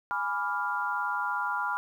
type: chord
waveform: sine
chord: G# diminished seventh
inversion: none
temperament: equal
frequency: 830.6 / 987.8 / 1174.7 / 1396.9 Hz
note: G#5 / B5 / D6 / F6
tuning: 0 / 0 / 0 / 0 cents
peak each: -35 / -32 / -37 / -31 dBFS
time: 0.11-1.77 s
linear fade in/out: 0 ms
effects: 10-bit